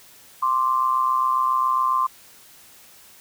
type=tone pair together; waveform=sine; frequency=1046.5 / 1173.8 Hz; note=C6 / D6; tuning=0 / -1 cents; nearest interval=major second; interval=199 cents; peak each=-19 / -23 dBFS; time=0.42-2.07 s; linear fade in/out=10 ms; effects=white hiss -49 dBFS RMS until 3.2 s